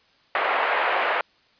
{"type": "band-pass noise", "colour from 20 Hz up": "pink", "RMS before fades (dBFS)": -23, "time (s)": [0.35, 1.21], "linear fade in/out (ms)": 2, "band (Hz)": [550, 2400], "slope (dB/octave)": 24, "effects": ["white hiss -60 dBFS RMS until 1.59 s", "resampled to 11025 Hz"]}